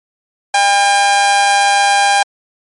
sawtooth tone with amplitude modulation, 803 Hz, G5, 41 cents sharp, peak -3 dBFS, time 0.54-2.23 s, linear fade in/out 5 ms, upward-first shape sine, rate 199 Hz, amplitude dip 45%, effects MP3 48 kbps

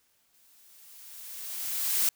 blue noise with exponential growth, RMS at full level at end -24 dBFS, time 0.34-2.09 s, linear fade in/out 1 ms, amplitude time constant 380 ms, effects white hiss -69 dBFS RMS until 2.15 s

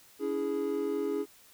triangle chord, C# minor, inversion none, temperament equal with one note detuned, 284.5 / 329.6 / 415.3 Hz, C#4 / E4 / G#4, +45 / 0 / 0 cents, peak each -33 / -34 / -29 dBFS, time 0.19-1.26 s, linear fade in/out 50 ms, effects white hiss -58 dBFS RMS until 1.53 s

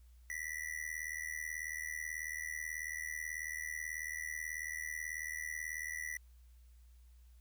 square tone with amplitude modulation, 1964 Hz, B6, 10 cents flat, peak -36 dBFS, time 0.3-6.17 s, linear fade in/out 0 ms, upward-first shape sine, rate 78.3 Hz, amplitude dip 95%, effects added 60 Hz sine -57 dBFS peak until 7.4 s + white hiss -75 dBFS RMS until 7.4 s

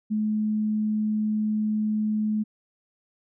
sine tone, 214 Hz, A3, 48 cents flat, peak -22 dBFS, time 0.1-2.44 s, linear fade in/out 20 ms, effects none

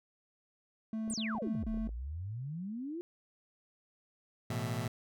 triangle tone bursts, 220.5 Hz, A3, 4 cents sharp, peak -32 dBFS, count 4, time 0.93-1.875 s, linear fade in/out 2 ms, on 210 ms, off 35 ms
clicks, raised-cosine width 2 ms, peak -36 dBFS, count 9, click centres 1.078 / 1.109 / 1.351 / 1.472 / 1.552 / 1.637 / 1.743 / 1.774 / 1.891 s
sine exponential two-way sweep, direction down then up, 9490 to 37.96 to 358.2 Hz, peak -37 dBFS, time 1.1-3.01 s, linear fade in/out 0 ms, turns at 1.71 s
sawtooth chord, A suspended second, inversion none, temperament just, 110 / 123.75 / 165 Hz, A2 / B2 / E3, 0 / +4 / +2 cents, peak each -33 / -33 / -37 dBFS, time 4.5-4.88 s, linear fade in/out 5 ms
effects none

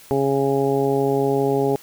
harmonic tone, 137.5 Hz, C#3, 14 cents flat, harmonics 1 / 2 / 3 / 4 / 5 / 6, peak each -26 / -24 / -19 / -28 / -29 / -27 dBFS, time 0.11-1.76 s, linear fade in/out 0 ms, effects white hiss -46 dBFS RMS until 1.82 s

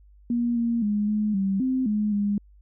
sine tone with pitch steps, 238.1 / 233.6 / 207.8 / 211.8 / 194.4 / 259.3 / 210.7 / 204 Hz, A#3 / A#3 / G#3 / G#3 / G3 / C4 / G#3 / G#3, +37 / +4 / +1 / +34 / -14 / -15 / +25 / -31 cents, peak -21 dBFS, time 0.3-2.38 s, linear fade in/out 2 ms, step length 260 ms, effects added 50 Hz sine -50 dBFS peak until 2.61 s

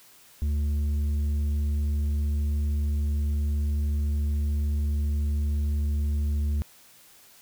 sine tone with tanh clipping, 73.42 Hz, D2, in tune, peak -24 dBFS, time 0.42-6.62 s, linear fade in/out 0 ms, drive 6 dB, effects white hiss -54 dBFS RMS until 7.41 s

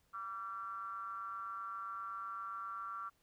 triangle ring-modulated tone, 103.83 Hz, G#2, in tune, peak -36 dBFS, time 0.13-3.1 s, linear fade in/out 20 ms, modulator 1260 Hz, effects pink hiss -75 dBFS RMS until 3.22 s

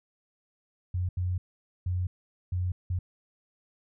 sine tone bursts at uneven times, 90.4 Hz, F#2, 40 cents flat, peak -26 dBFS, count 5, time 0.94-1.09 / 1.17-1.38 / 1.86-2.07 / 2.52-2.72 / 2.9-2.99 s, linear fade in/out 5 ms, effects none

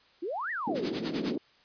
sine exponential two-way sweep, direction up then down, 310 to 1978 to 333.1 Hz, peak -31 dBFS, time 0.22-0.86 s, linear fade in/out 10 ms, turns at 0.51 s
white band-pass noise, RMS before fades -33 dBFS, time 0.67-1.38 s, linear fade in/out 5 ms, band 200 to 360 Hz, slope 24 dB/octave
white noise with tremolo, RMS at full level -33 dBFS, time 0.74-1.36 s, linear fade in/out 50 ms, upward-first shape sine, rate 9.8 Hz, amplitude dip 85%
effects white hiss -62 dBFS RMS until 1.64 s + resampled to 11025 Hz

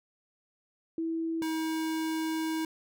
sine / square tone pair in turn, 327.2 / 319.4 Hz, E4 / D#4, -13 / +45 cents, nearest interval unison, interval 42 cents, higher first, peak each -29 / -30 dBFS, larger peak first, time 0.98-1.42 / 1.42-2.65 s, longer second, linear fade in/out 2 ms, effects none

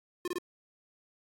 square tone bursts, 355.2 Hz, F4, 29 cents sharp, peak -32 dBFS, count 3, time 0.25-0.384 s, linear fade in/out 2 ms, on 28 ms, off 25 ms, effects AAC 64 kbps

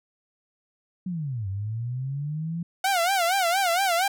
sine linear two-way sweep, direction down then up, 189.2 to 94.1 to 172.1 Hz, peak -27 dBFS, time 1.06-2.63 s, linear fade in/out 5 ms, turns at 1.48 s
sawtooth tone with vibrato, 730 Hz, F#5, 24 cents flat, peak -17 dBFS, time 2.84-4.08 s, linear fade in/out 5 ms, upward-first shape sine, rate 4.3 Hz, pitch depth 150 cents each way
effects none

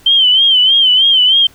sine tone with vibrato, 3107 Hz, G7, 16 cents flat, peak -6 dBFS, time 0.06-1.47 s, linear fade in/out 5 ms, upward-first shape sine, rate 3.2 Hz, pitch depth 83 cents each way, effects pink hiss -45 dBFS RMS until 1.54 s

